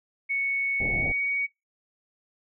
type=tone with pitch glide; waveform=sine; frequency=2217 to 2244 Hz; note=C#7 to C#7; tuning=0 to +21 cents; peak=-24 dBFS; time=0.29-1.47 s; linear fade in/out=20 ms; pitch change=+21 cents; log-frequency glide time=0.95-1.09 s
type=low-pass noise; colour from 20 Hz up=pink; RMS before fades=-32 dBFS; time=0.8-1.12 s; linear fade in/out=5 ms; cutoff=800 Hz; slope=96 dB/octave
effects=noise-tail reverb RT60 0.2 s tail -21 dB re dry